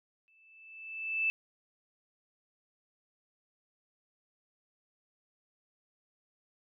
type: tone with exponential growth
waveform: sine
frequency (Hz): 2637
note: E7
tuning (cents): 0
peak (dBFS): -25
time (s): 0.28-1.3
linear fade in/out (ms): 0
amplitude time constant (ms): 220
effects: none